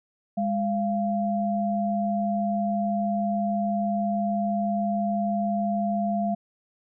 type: tone pair together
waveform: sine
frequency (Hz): 204.8 / 689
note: G#3 / F5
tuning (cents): -24 / -24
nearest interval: octave + major sixth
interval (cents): 2100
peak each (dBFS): -25 / -26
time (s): 0.37-6.35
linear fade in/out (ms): 10
effects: none